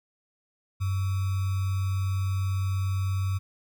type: tone with sample-and-hold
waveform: sine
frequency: 95.7 Hz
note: G2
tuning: 41 cents flat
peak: -24 dBFS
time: 0.8-3.39 s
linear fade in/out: 20 ms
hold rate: 1225 Hz
effects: none